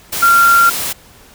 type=tone in noise; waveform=sine; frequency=1381 Hz; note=F6; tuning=20 cents flat; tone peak=-6 dBFS; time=0.22-0.7 s; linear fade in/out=10 ms; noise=white; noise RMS=-20 dBFS; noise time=0.12-0.93 s; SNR=+11 dB; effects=pink hiss -43 dBFS RMS until 1.34 s